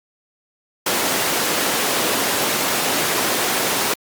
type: high-pass noise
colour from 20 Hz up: pink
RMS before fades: -20 dBFS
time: 0.86-3.94 s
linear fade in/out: 5 ms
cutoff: 290 Hz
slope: 12 dB/octave
effects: Opus 48 kbps